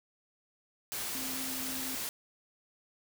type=tone in noise; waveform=sine; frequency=261.6 Hz; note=C4; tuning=in tune; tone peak=-42 dBFS; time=1.15-1.95 s; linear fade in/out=0 ms; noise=white; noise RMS=-37 dBFS; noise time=0.92-2.09 s; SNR=-8 dB; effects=none